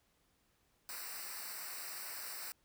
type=noise with comb filter; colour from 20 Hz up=white; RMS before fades=-45 dBFS; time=0.89-2.52 s; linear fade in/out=0 ms; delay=0.3 ms; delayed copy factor=-0.9; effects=pink hiss -75 dBFS RMS until 2.64 s